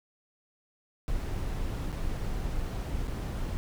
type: noise with dropouts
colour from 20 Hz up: brown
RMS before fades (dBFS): -32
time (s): 1.08-3.57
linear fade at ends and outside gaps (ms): 0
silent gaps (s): 1.92-1.927 / 3.072-3.078
effects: none